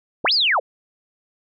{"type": "linear two-way sweep", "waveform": "sine", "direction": "up then down", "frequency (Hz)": [48.48, 5210, 407.5], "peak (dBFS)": -15, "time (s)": [0.24, 0.6], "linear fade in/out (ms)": 10, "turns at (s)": 0.33, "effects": []}